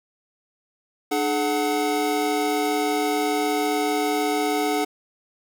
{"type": "tone cluster", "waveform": "square", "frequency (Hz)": [299.3, 426, 740], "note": ["D4", "G#4", "F#5"], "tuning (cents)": [33, 44, 0], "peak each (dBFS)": -26, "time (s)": [1.11, 4.85], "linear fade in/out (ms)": 10, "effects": []}